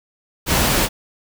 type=noise; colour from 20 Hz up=pink; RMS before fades=-17 dBFS; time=0.46-0.89 s; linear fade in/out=50 ms; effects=none